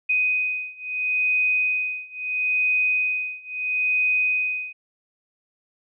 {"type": "beating tone pair", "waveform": "sine", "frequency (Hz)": [2500, 2500.75], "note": ["D#7", "D#7"], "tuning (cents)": [8, 8], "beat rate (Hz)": 0.75, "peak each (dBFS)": [-24, -23], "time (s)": [0.09, 4.73], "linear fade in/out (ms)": 10, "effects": []}